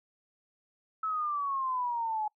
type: exponential sweep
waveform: sine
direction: down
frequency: 1307 to 842 Hz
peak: -29 dBFS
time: 1.03-2.28 s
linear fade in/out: 5 ms
effects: noise-tail reverb RT60 0.1 s tail -25 dB re dry